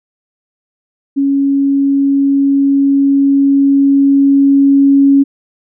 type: tone with level ramp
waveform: sine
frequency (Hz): 277.2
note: C#4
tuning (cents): 0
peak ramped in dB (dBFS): -9 to -4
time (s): 1.16-5.24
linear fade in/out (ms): 20
effects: none